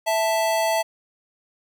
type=tone pair together; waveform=square; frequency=659.3 / 880 Hz; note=E5 / A5; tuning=0 / 0 cents; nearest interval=perfect fourth; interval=500 cents; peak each=-22 / -24 dBFS; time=0.06-0.83 s; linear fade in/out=20 ms; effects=none